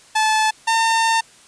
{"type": "tone pair in turn", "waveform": "sawtooth", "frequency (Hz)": [869, 905.8], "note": ["A5", "A#5"], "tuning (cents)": [-22, -50], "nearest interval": "minor second", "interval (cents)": 72, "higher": "second", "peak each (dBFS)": -11, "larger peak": "neither", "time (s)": [[0.15, 0.51], [0.67, 1.21]], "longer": "second", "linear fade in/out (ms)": 10, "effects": ["white hiss -48 dBFS RMS until 1.47 s", "resampled to 22050 Hz"]}